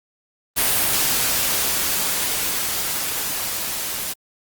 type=noise with level ramp; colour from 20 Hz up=white; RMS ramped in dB=-18 to -27 dBFS; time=0.56-4.14 s; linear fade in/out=20 ms; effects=Opus 32 kbps